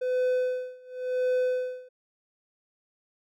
triangle tone with tremolo, 505 Hz, B4, 39 cents sharp, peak -20 dBFS, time 0.01-1.89 s, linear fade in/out 10 ms, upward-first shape sine, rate 0.93 Hz, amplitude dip 95%, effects none

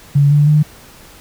sine tone with pitch steps, 142.5 / 146.68 / 150.97 Hz, C#3 / D3 / D3, +48 / -2 / +48 cents, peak -7 dBFS, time 0.15-0.63 s, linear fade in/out 10 ms, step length 160 ms, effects pink hiss -41 dBFS RMS until 1.2 s

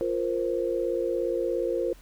sine chord, F suspended fourth, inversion none, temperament equal, 349.2 / 466.2 / 523.3 Hz, F4 / Bb4 / C5, 0 / 0 / 0 cents, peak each -29 dBFS, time 0.01-1.93 s, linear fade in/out 0 ms, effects added 42 Hz sine -49 dBFS peak until 2.01 s + pink hiss -56 dBFS RMS until 2.01 s

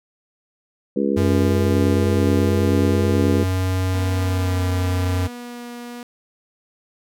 harmonic tone, 69.3 Hz, C#2, in tune, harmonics 3 / 4 / 5 / 6 / 7, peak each -22 / -23 / -24 / -25 / -25 dBFS, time 0.96-3.44 s, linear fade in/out 5 ms
square tone with pitch glide, 93.1 to 91.13 Hz, F#2 to F#2, +11 to -26 cents, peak -19 dBFS, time 1.16-5.28 s, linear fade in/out 20 ms, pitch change -37 cents, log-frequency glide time 4.18-4.63 s
sawtooth tone with vibrato, 241.6 Hz, B3, 38 cents flat, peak -28 dBFS, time 3.94-6.03 s, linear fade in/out 2 ms, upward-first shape sine, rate 0.97 Hz, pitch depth 9 cents each way
effects none

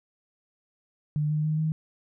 sine tone with pitch steps, 150 / 152.36 / 154.75 / 157.18 Hz, D3 / D#3 / D#3 / D#3, +37 / -36 / -9 / +18 cents, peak -23 dBFS, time 1.16-1.72 s, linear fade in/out 0 ms, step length 140 ms, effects none

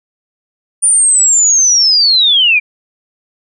sine linear sweep, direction down, 9397 to 2331 Hz, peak -6 dBFS, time 0.82-2.6 s, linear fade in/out 20 ms, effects none

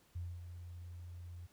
sine tone with ADSR envelope, 87.31 Hz, F2, in tune, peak -38 dBFS, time 0.15-1.47 s, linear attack 11 ms, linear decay 240 ms, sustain -8 dB, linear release 14 ms, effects pink hiss -69 dBFS RMS until 1.52 s

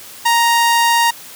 sawtooth tone, 934 Hz, A#5, 3 cents sharp, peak -7 dBFS, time 0.25-1.11 s, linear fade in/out 10 ms, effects white hiss -36 dBFS RMS until 1.35 s + high-pass 80 Hz 12 dB/octave

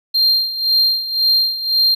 triangle tone with tremolo, 4186 Hz, C8, in tune, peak -9 dBFS, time 0.14-1.95 s, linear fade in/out 10 ms, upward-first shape sine, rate 1.9 Hz, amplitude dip 75%, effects none

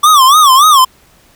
square tone with vibrato, 1139 Hz, C#6, 47 cents sharp, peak -4 dBFS, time 0.03-0.85 s, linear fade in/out 10 ms, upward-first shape sine, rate 3.5 Hz, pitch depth 180 cents each way, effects pink hiss -47 dBFS RMS until 1.35 s

